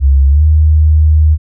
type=tone with pitch glide; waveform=sine; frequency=68.4 to 77.22 Hz; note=C#2 to D#2; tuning=-23 to -13 cents; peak=-4 dBFS; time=0-1.38 s; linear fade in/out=50 ms; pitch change=+210 cents; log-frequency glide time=0.28-0.43 s; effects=none